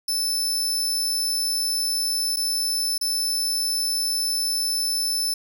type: tone with dropouts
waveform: sawtooth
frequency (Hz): 5274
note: E8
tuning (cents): 0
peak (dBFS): -19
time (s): 0.08-5.34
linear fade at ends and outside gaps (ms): 5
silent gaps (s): 2.362-2.368 / 2.98-3.011
effects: 8-bit